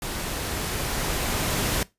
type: noise with level ramp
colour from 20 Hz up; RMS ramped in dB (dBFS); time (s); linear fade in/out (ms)
pink; -31 to -24; 0.02-1.83; 2
effects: noise-tail reverb RT60 0.2 s tail -20 dB re dry + resampled to 32000 Hz